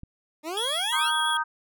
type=click; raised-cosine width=5 ms; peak=-28 dBFS; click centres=0.034 s
type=exponential sweep; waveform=20% pulse; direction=up; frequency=295.1 to 1557 Hz; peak=-25 dBFS; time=0.43-1.12 s; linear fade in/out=50 ms
type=tone with vibrato; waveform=square; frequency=3322 Hz; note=G#7; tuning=in tune; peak=-27 dBFS; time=0.57-1.37 s; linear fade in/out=2 ms; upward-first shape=sine; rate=7.3 Hz; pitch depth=15 cents each way
type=chord; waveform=sine; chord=Eb major; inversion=second; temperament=just; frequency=933.4 / 1244.5 / 1555.6 Hz; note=Bb5 / Eb6 / G6; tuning=+2 / 0 / -14 cents; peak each=-28 dBFS; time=0.92-1.44 s; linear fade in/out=20 ms
effects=none